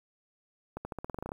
accelerating click train, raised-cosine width 1 ms, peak -23 dBFS, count 12, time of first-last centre 0.77-1.319 s, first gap 80 ms, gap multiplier 0.9, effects 9-bit

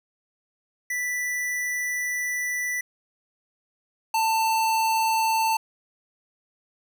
square tone pair in turn, 1975.5 / 891 Hz, B6 / A5, 0 / +22 cents, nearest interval octave + major second, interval 1378 cents, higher first, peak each -26 / -21 dBFS, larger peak second, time 0.9-2.81 / 4.14-5.57 s, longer first, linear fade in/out 5 ms, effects none

